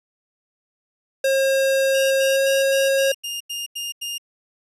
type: tone with pitch glide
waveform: square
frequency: 538 to 543 Hz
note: C5 to C#5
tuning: +48 to -36 cents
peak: -17 dBFS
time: 1.24-3.12 s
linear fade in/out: 5 ms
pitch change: +16 cents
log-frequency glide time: 2.28-2.42 s
type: tone bursts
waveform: sawtooth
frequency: 2821 Hz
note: F7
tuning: 17 cents sharp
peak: -23 dBFS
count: 9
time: 1.94-4.182 s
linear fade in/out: 10 ms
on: 170 ms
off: 89 ms
effects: resampled to 32000 Hz